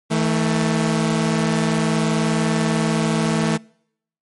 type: tone pair together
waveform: sawtooth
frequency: 161 / 221.5 Hz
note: E3 / A3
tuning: -41 / +12 cents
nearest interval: tritone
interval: 553 cents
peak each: -16 dBFS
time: 0.1-3.58 s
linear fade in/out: 20 ms
effects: noise-tail reverb RT60 0.7 s tail -26 dB re dry + MP3 48 kbps